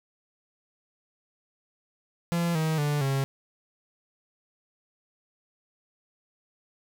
45% pulse tone with pitch steps, 170.7 / 158.35 / 146.9 / 136.27 Hz, F3 / D#3 / D3 / C#3, -39 / +31 / +1 / -29 cents, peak -24 dBFS, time 2.32-3.24 s, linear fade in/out 0 ms, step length 230 ms, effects none

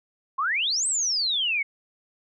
sine exponential two-way sweep, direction up then down, 1021 to 8372 to 2152 Hz, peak -22 dBFS, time 0.38-1.63 s, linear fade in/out 10 ms, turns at 0.87 s, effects none

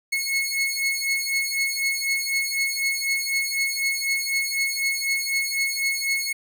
sawtooth beating tone pair, 2181 / 2185 Hz, C#7 / C#7, -29 / -26 cents, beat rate 4 Hz, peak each -22 dBFS, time 0.12-6.33 s, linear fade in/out 10 ms, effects none

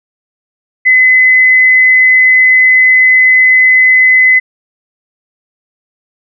sine tone, 2027 Hz, B6, 45 cents sharp, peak -3 dBFS, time 0.85-4.4 s, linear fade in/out 20 ms, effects none

